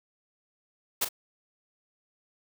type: noise with echo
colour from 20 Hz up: white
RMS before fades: -26 dBFS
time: 1.01-1.05 s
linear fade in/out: 10 ms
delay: 39 ms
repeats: 1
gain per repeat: -10 dB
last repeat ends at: 1.089 s
effects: none